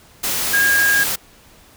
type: tone in noise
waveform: sine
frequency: 1629 Hz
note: G#6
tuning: 34 cents flat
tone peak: -13 dBFS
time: 0.53-1.04 s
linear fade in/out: 10 ms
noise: white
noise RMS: -21 dBFS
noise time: 0.23-1.16 s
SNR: +5 dB
effects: pink hiss -48 dBFS RMS until 1.76 s